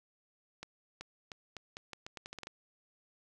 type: accelerating click train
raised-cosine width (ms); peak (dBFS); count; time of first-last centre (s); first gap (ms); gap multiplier
0.2; -26; 13; 0.63-2.47; 380; 0.81
effects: none